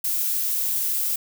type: noise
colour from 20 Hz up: violet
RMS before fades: -24 dBFS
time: 0.04-1.16 s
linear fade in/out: 5 ms
effects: none